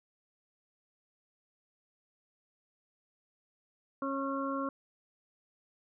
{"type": "harmonic tone", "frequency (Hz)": 273.3, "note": "C#4", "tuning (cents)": -24, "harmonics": [1, 2, 4, 5], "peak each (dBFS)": [-35, -38, -37, -41], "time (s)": [4.02, 4.69], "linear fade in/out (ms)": 2, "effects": []}